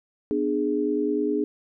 sine chord, G# diminished, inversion first, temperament just, 249.2 / 299 / 415.3 Hz, B3 / D4 / G#4, +16 / +31 / 0 cents, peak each -29 / -25 / -25 dBFS, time 0.31-1.44 s, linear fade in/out 0 ms, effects none

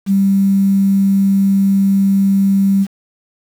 sine tone with quantisation, 196 Hz, G3, in tune, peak -9 dBFS, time 0.06-2.87 s, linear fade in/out 50 ms, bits 6, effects none

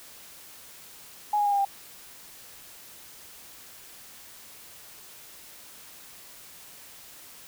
sine tone with pitch steps, 835 / 824.5 / 814 / 803.8 / 793.6 Hz, G#5 / G#5 / G#5 / G5 / G5, +9 / -13 / -35 / +43 / +21 cents, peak -21 dBFS, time 1.33-1.65 s, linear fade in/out 5 ms, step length 64 ms, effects white hiss -48 dBFS RMS until 7.47 s

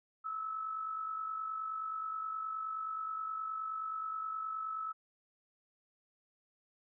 sine tone with amplitude modulation, 1300 Hz, E6, 24 cents flat, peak -34 dBFS, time 0.24-4.93 s, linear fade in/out 20 ms, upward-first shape sine, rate 49.5 Hz, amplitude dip 50%, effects none

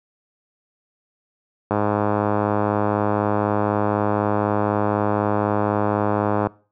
click train, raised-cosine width 1 ms, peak -6 dBFS, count 496, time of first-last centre 1.71-6.47 s, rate 104 Hz, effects noise-tail reverb RT60 0.4 s tail -23 dB re dry + high-pass 80 Hz 12 dB/octave

